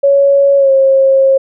sine tone with pitch glide, 558 to 538.1 Hz, C#5 to C5, +11 to +48 cents, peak -5 dBFS, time 0.03-1.38 s, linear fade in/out 10 ms, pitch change -63 cents, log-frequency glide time 0.57-0.71 s, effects none

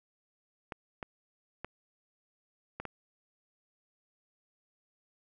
clicks, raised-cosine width 0.5 ms, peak -23 dBFS, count 5, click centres 0.722 / 1.028 / 1.646 / 2.8 / 2.853 s, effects none

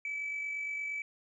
sine tone with amplitude modulation, 2300 Hz, D7, 37 cents flat, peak -31 dBFS, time 0.05-1.02 s, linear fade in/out 2 ms, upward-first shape sine, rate 48.6 Hz, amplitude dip 40%, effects tanh soft clip ceiling -30 dBFS

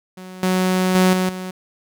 sawtooth tone with level steps, 185 Hz, F#3, in tune, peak -30 / -12 / -8 / -13 / -23 dBFS, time 0.17-1.51 s, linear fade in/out 5 ms, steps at 0.43 / 0.95 / 1.13 / 1.29 s, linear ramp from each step 2 ms, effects none

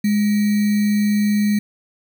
sine tone with sample-and-hold, 207.7 Hz, G#3, in tune, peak -14 dBFS, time 0.04-1.59 s, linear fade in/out 5 ms, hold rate 2100 Hz, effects none

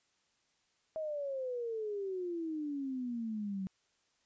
sine exponential sweep, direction down, 641 to 186.7 Hz, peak -35 dBFS, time 0.96-3.67 s, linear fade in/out 0 ms, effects white hiss -75 dBFS RMS until 4.25 s + resampled to 16000 Hz

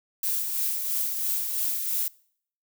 violet noise with tremolo, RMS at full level -26 dBFS, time 0.23-2.08 s, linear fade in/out 2 ms, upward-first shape sine, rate 3 Hz, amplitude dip 40%, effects noise-tail reverb RT60 0.6 s tail -24 dB re dry

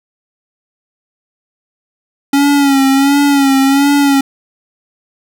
square tone with vibrato, 277.2 Hz, C#4, in tune, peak -8 dBFS, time 2.33-4.21 s, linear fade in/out 5 ms, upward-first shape sine, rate 1.4 Hz, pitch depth 53 cents each way, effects none

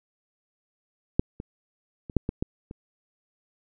clicks, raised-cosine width 3 ms, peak -6 / -22 / -24 / -7 / -14 / -13 / -25 dBFS, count 7, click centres 1.195 / 1.401 / 2.098 / 2.167 / 2.291 / 2.425 / 2.711 s, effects none

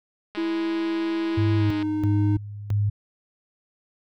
click train, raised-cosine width 0.3 ms, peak -21 dBFS, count 308, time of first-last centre 0.35-1.826 s, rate 208 Hz
triangle tone with pitch glide, 329.6 to 307.5 Hz, E4 to D#4, 0 to -20 cents, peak -21 dBFS, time 0.37-2.37 s, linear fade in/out 10 ms, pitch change -120 cents, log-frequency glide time 1.56-1.74 s
sine tone with tremolo, 103 Hz, G#2, 14 cents flat, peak -19 dBFS, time 1.37-2.9 s, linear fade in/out 10 ms, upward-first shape square, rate 1.5 Hz, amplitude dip 80%
effects none

